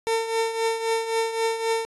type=tone with tremolo; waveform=30% pulse; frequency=452.4 Hz; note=A4; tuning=48 cents sharp; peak=-17 dBFS; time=0.07-1.85 s; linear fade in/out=0 ms; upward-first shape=triangle; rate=3.8 Hz; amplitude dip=70%; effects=resampled to 24000 Hz